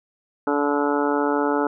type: harmonic tone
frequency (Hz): 144.6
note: D3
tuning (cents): -27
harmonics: 2 / 3 / 4 / 5 / 6 / 7 / 8 / 9 / 10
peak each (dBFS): -23 / -24 / -28 / -33 / -26 / -32 / -39 / -29 / -32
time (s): 0.47-1.67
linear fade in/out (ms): 2
effects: none